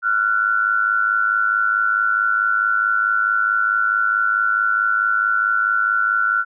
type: tone pair together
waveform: sine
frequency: 1374 / 1478.6 Hz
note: F6 / F#6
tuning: -29 / -2 cents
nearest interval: minor second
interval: 127 cents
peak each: -18 dBFS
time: 0.02-6.45 s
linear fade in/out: 50 ms
effects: none